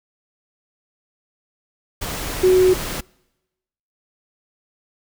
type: tone in noise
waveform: sine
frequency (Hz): 370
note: F#4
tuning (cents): 0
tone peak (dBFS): -10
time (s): 2.43-2.74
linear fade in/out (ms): 10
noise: pink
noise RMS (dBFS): -27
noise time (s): 2.01-3.01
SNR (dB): +14
effects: noise-tail reverb RT60 1.0 s tail -26 dB re dry